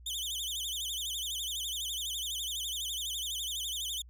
sawtooth tone with vibrato, 3322 Hz, G#7, in tune, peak -31 dBFS, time 0.06-4.02 s, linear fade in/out 5 ms, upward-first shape sine, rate 12 Hz, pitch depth 190 cents each way, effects added 60 Hz sine -50 dBFS peak until 4.09 s

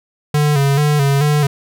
square tone with vibrato, 143.8 Hz, D3, 36 cents flat, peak -12 dBFS, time 0.34-1.47 s, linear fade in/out 5 ms, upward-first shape square, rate 2.3 Hz, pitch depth 57 cents each way, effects none

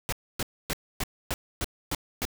pink noise bursts, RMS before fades -29 dBFS, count 8, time 0.09-2.252 s, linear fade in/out 0 ms, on 34 ms, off 270 ms, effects none

